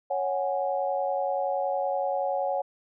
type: chord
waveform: sine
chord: C# suspended fourth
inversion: none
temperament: equal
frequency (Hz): 554.4 / 740 / 830.6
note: C#5 / F#5 / G#5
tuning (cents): 0 / 0 / 0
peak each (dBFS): -28 / -29 / -32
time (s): 0.1-2.62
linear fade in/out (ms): 10
effects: none